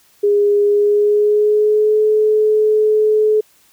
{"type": "tone with pitch glide", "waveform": "sine", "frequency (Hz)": [409.8, 428.9], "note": ["G#4", "A4"], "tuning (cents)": [-23, -44], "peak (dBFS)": -10, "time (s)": [0.23, 3.41], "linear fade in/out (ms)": 10, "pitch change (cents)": 79, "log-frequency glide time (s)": [0.64, 2.01], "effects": ["white hiss -53 dBFS RMS until 3.72 s"]}